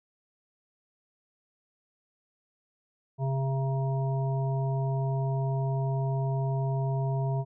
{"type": "harmonic tone", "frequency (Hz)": 134.6, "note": "C3", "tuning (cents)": 49, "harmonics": [1, 3, 5, 7], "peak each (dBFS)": [-26, -38, -37, -40], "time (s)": [3.18, 7.45], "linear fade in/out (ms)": 50, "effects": []}